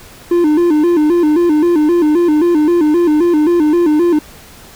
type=tone with vibrato; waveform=triangle; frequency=324.1 Hz; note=E4; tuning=29 cents flat; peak=-6 dBFS; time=0.31-4.19 s; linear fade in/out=5 ms; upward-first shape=square; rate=3.8 Hz; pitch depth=120 cents each way; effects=pink hiss -38 dBFS RMS until 4.75 s